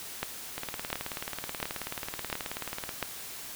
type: two click trains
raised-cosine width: 0.3 ms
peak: -13 / -18 dBFS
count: 5 / 44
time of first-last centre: 0.23-3.027 / 0.58-2.892 s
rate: 1.43 / 18.6 Hz
effects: white hiss -42 dBFS RMS until 3.55 s